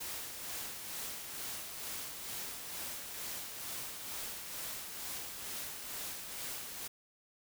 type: noise with tremolo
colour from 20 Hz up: white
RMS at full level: -41 dBFS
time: 0-6.88 s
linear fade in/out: 10 ms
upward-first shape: sine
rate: 2.2 Hz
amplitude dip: 40%
effects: none